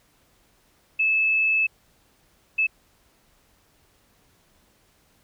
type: tone bursts at uneven times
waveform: sine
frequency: 2611 Hz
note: E7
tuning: 17 cents flat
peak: -18 dBFS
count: 2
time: 0.99-1.67 / 2.58-2.67 s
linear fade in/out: 10 ms
effects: pink hiss -62 dBFS RMS until 5.23 s